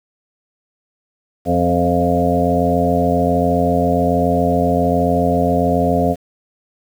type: harmonic tone with a mistuned harmonic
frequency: 87.31 Hz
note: F2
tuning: in tune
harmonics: 1 / 2 / 3 / 5 / 6 / 7 / 8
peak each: -22 / -20 / -19 / -22 / -21 / -22 / -19 dBFS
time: 1.45-6.16 s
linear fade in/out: 50 ms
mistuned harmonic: 7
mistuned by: +17 cents
effects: 7-bit